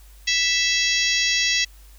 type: harmonic tone with a mistuned harmonic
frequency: 659.3 Hz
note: E5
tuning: in tune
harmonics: 3 / 4 / 5 / 6 / 7 / 8 / 9 / 10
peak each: -24 / -25 / -26 / -27 / -27 / -28 / -29 / -29 dBFS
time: 0.27-1.65 s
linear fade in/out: 10 ms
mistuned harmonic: 9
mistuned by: -52 cents
effects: added 50 Hz sine -44 dBFS peak until 1.98 s + white hiss -54 dBFS RMS until 1.98 s